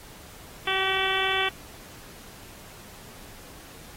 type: harmonic tone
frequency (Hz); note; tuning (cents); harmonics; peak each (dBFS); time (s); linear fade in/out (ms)
382.5; G4; -42; 1 / 2 / 3 / 4 / 5 / 6 / 7 / 8 / 9; -32 / -32 / -32 / -32 / -32 / -32 / -32 / -32 / -32; 0.67-1.49; 5
effects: pink hiss -47 dBFS RMS until 3.96 s + AAC 48 kbps